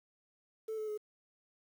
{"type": "tone with pitch steps", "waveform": "sine", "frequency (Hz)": [440, 431.7, 423.5], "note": ["A4", "A4", "G#4"], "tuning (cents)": [0, -33, 34], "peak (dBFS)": -34, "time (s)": [0.68, 0.977], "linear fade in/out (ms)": 10, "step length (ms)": 99, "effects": ["tanh soft clip ceiling -34 dBFS", "10-bit"]}